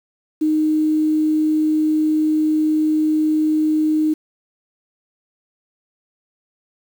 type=tone with quantisation; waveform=sine; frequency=309.2 Hz; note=D#4; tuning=11 cents flat; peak=-14 dBFS; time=0.41-4.14 s; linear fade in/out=10 ms; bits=7; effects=none